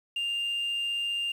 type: tone with amplitude modulation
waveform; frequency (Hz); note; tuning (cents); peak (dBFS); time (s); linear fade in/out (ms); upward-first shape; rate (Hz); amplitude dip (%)
sine; 2799; F7; +3; -24; 0.16-1.32; 5; sine; 115; 30
effects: tanh soft clip ceiling -26 dBFS + 9-bit